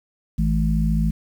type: harmonic tone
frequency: 54 Hz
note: A1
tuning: 32 cents flat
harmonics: 1 / 3 / 4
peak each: -20 / -21 / -24 dBFS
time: 0.38-1.11 s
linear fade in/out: 10 ms
effects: 8-bit